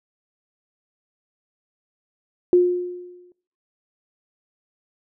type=tone with exponential decay; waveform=sine; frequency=356.8 Hz; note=F4; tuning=37 cents sharp; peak=-9 dBFS; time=2.53-3.32 s; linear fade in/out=1 ms; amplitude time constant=170 ms; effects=noise-tail reverb RT60 0.5 s tail -21 dB re dry